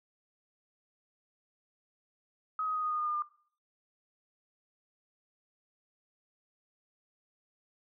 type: tone with pitch steps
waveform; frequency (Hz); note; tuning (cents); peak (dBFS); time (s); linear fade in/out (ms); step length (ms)
sine; 1267 / 1257.5 / 1248.1 / 1238.8 / 1229.5 / 1220.3 / 1211.2 / 1202.1; D#6 / D#6 / D#6 / D#6 / D#6 / D#6 / D#6 / D6; +31 / +18 / +5 / -8 / -21 / -34 / -47 / +40; -30; 2.59-3.222; 2; 79
effects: noise-tail reverb RT60 0.5 s tail -19 dB re dry